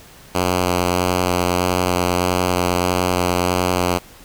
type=tone with vibrato; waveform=5% pulse; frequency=90 Hz; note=F#2; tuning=47 cents flat; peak=-5 dBFS; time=0.34-3.99 s; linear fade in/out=20 ms; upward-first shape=square; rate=1.6 Hz; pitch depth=11 cents each way; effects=pink hiss -44 dBFS RMS until 4.24 s